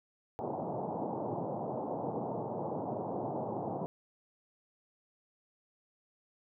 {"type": "band-pass noise", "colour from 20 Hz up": "white", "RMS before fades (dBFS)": -37, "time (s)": [0.39, 3.86], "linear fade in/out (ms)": 0, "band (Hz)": [110, 880], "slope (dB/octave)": 48, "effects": []}